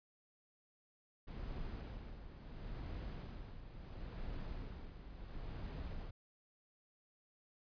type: noise with tremolo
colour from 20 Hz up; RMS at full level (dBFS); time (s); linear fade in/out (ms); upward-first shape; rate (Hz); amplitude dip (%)
brown; -44; 1.27-6.11; 10; sine; 0.73; 60
effects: resampled to 11025 Hz